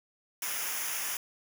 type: noise with comb filter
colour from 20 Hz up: white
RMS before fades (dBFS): -34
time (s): 0.42-1.17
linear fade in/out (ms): 2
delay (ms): 0.24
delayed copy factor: -0.75
effects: none